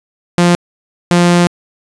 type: tone bursts at uneven times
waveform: sawtooth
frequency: 174.61 Hz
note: F3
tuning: in tune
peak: -3 dBFS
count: 2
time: 0.38-0.55 / 1.11-1.47 s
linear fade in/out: 0 ms
effects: resampled to 22050 Hz